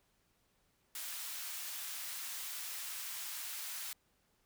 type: high-pass noise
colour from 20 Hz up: white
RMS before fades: -43 dBFS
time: 0.95-3.93 s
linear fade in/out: 2 ms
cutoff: 1100 Hz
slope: 12 dB/octave
effects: pink hiss -75 dBFS RMS until 4.45 s